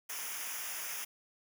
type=noise with comb filter; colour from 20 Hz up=white; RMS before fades=-40 dBFS; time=0.09-1.05 s; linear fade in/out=10 ms; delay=0.24 ms; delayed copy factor=-0.85; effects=none